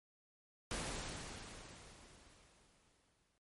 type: noise with exponential decay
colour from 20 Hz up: pink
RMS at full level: -40 dBFS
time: 0.71-3.38 s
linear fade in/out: 1 ms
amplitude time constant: 580 ms
effects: MP3 48 kbps